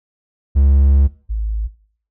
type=tone pair in turn; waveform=triangle / sine; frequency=69.3 / 53.51 Hz; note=C#2 / A1; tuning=0 / -48 cents; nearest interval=major third; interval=448 cents; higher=first; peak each=-7 / -17 dBFS; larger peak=first; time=0.55-1.08 / 1.29-1.68 s; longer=first; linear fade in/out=20 ms; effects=noise-tail reverb RT60 0.5 s tail -18 dB re dry

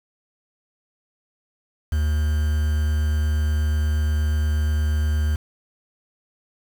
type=tone with quantisation; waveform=triangle; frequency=75.7 Hz; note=D#2; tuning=47 cents flat; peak=-16 dBFS; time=1.92-5.36 s; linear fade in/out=5 ms; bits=6; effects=none

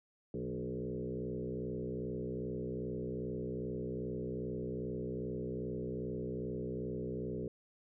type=tone with frequency modulation; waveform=sine; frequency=290.9 Hz; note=D4; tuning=16 cents flat; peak=-36 dBFS; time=0.34-7.48 s; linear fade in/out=2 ms; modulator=62.5 Hz; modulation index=3; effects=none

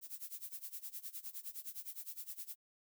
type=noise with tremolo; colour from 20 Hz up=violet; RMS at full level=-44 dBFS; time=0.01-2.56 s; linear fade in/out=50 ms; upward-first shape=sine; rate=9.7 Hz; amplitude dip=90%; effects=none

